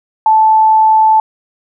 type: tone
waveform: sine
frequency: 875 Hz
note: A5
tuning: 10 cents flat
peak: -5 dBFS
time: 0.26-1.2 s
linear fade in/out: 2 ms
effects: none